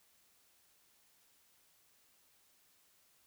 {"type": "silence", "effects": ["white hiss -70 dBFS RMS until 3.26 s"]}